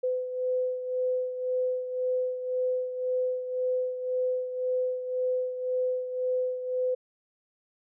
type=beating tone pair; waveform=sine; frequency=506 / 507.9 Hz; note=B4 / B4; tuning=+42 / +48 cents; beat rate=1.9 Hz; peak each=-27 / -34 dBFS; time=0.03-6.95 s; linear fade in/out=10 ms; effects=none